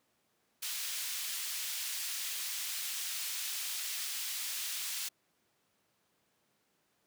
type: high-pass noise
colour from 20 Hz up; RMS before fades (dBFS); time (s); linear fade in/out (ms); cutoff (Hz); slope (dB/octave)
pink; -38; 0.62-5.09; 10; 3000; 12
effects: pink hiss -75 dBFS RMS until 7.06 s + high-pass 150 Hz 12 dB/octave